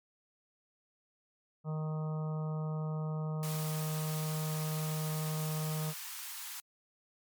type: harmonic tone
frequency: 155.56 Hz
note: D#3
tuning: in tune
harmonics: 1 / 3 / 4 / 5 / 6 / 7 / 8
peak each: -33 / -46 / -48 / -52 / -53 / -54 / -51 dBFS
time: 1.64-5.94 s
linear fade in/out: 50 ms
type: high-pass noise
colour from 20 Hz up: white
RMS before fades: -43 dBFS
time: 3.43-6.6 s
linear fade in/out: 0 ms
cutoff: 840 Hz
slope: 48 dB/octave
effects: MP3 96 kbps